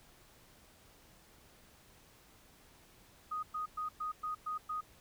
sine tone bursts, 1244.5 Hz, D#6, in tune, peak -35 dBFS, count 7, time 3.31-4.81 s, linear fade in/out 10 ms, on 120 ms, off 110 ms, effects pink hiss -62 dBFS RMS until 5 s

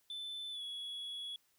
sine tone with pitch glide, 3520 to 3365 Hz, A7 to G#7, 0 to +22 cents, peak -38 dBFS, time 0.1-1.36 s, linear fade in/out 2 ms, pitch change -78 cents, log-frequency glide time 0.51-0.62 s, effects tanh soft clip ceiling -40 dBFS + white hiss -74 dBFS RMS until 1.58 s

